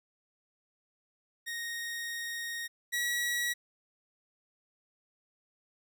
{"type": "tone pair in turn", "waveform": "sawtooth", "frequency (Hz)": [1864.7, 1923.8], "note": ["A#6", "B6"], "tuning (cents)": [0, -46], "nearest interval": "minor second", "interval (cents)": 54, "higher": "second", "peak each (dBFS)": [-32, -26], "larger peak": "second", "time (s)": [[1.46, 2.68], [2.92, 3.54]], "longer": "first", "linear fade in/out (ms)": 20, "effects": []}